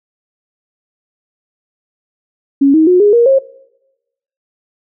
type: tone with pitch steps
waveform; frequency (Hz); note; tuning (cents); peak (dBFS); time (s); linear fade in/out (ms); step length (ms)
sine; 277.2 / 316.6 / 361.6 / 412.9 / 471.6 / 538.6; C#4 / D#4 / F#4 / G#4 / A#4 / C#5; 0 / +30 / -40 / -10 / +20 / -50; -5; 2.61-3.39; 10; 130
effects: noise-tail reverb RT60 1.0 s tail -25 dB re dry